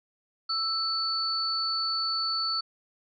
sine tone pair together, 1321 / 4470 Hz, E6 / C#8, +3 / +14 cents, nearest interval octave + major sixth, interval 2111 cents, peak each -32 / -27 dBFS, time 0.49-2.61 s, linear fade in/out 10 ms, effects none

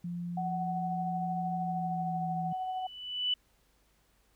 sine tone with pitch glide, 173.9 to 168.07 Hz, F3 to E3, -7 to +34 cents, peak -34 dBFS, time 0.04-2.53 s, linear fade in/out 5 ms, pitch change -59 cents, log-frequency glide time 1.59-2.26 s
sine tone with tremolo, 746 Hz, F#5, 14 cents sharp, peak -31 dBFS, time 0.37-2.87 s, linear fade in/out 5 ms, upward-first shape triangle, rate 13 Hz, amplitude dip 30%
sine tone with exponential growth, 2979 Hz, F#7, 11 cents sharp, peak -25 dBFS, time 2.51-3.34 s, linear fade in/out 5 ms, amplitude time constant 180 ms
effects added 50 Hz sine -70 dBFS peak until 4.35 s + pink hiss -70 dBFS RMS until 4.35 s

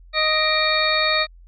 harmonic tone with a mistuned harmonic, 622.3 Hz, D#5, in tune, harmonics 1 / 2 / 3 / 4 / 6 / 7, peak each -24 / -24 / -24 / -24 / -24 / -24 dBFS, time 0.13-1.27 s, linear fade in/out 50 ms, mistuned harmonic 4, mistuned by -89 cents, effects added 43 Hz sine -43 dBFS peak until 1.47 s

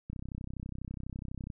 click train, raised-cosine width 5 ms, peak -27 dBFS, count 46, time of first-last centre 0.1-1.502 s, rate 32.1 Hz, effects none

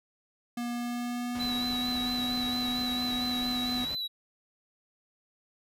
square tone with pitch glide, 239.6 to 247.2 Hz, A#3 to B3, +48 to +2 cents, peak -32 dBFS, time 0.57-3.85 s, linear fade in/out 5 ms, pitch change +54 cents, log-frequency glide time 0.71-1.8 s
pink low-pass noise, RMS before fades -43 dBFS, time 1.35-3.95 s, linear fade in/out 2 ms, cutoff 6100 Hz, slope 12 dB/octave
triangle tone with vibrato, 3951 Hz, B7, in tune, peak -30 dBFS, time 1.39-4.08 s, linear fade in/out 20 ms, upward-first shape sine, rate 4.4 Hz, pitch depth 36 cents each way
effects none

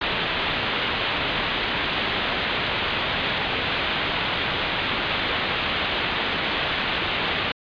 white low-pass noise, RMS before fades -25 dBFS, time 0.01-7.52 s, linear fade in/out 5 ms, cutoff 3700 Hz, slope 48 dB/octave, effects resampled to 11025 Hz

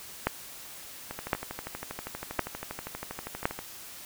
two click trains, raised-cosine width 0.5 ms, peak -9 / -20 dBFS, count 4 / 32, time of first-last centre 0.27-3.455 / 1.11-3.59 s, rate 0.942 / 12.5 Hz, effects white hiss -45 dBFS RMS until 4.05 s

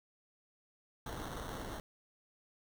pink noise with sample-and-hold, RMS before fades -43 dBFS, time 1.06-1.8 s, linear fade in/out 2 ms, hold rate 2450 Hz, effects none

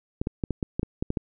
clicks, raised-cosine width 3 ms, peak -13 dBFS, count 10, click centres 0.215 / 0.271 / 0.438 / 0.507 / 0.628 / 0.795 / 0.831 / 1.025 / 1.104 / 1.172 s, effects none

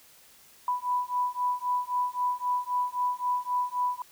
sine beating tone pair, 987.8 / 991.6 Hz, B5 / B5, 0 / +7 cents, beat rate 3.8 Hz, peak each -29 dBFS, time 0.68-4.02 s, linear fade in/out 2 ms, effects white hiss -56 dBFS RMS until 4.11 s

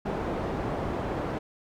white low-pass noise, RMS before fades -31 dBFS, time 0.05-1.39 s, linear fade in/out 10 ms, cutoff 640 Hz, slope 12 dB/octave, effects none

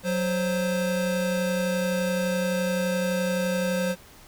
square tone pair together, 185.01 / 523.3 Hz, F#3 / C5, 0 / 0 cents, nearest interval octave + tritone, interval 1800 cents, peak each -27 dBFS, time 0.03-3.96 s, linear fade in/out 50 ms, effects pink hiss -50 dBFS RMS until 4.27 s

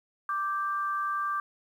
sine tone pair together, 1174.7 / 1574.5 Hz, D6 / G6, 0 / +7 cents, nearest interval perfect fourth, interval 507 cents, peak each -28 / -35 dBFS, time 0.29-1.4 s, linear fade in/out 2 ms, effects 10-bit

